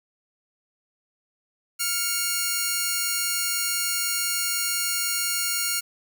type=tone pair together; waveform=5% pulse; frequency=1400 / 2222 Hz; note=F6 / C#7; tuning=+4 / +4 cents; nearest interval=minor sixth; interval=800 cents; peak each=-14 / -17 dBFS; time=1.79-5.81 s; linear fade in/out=20 ms; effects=none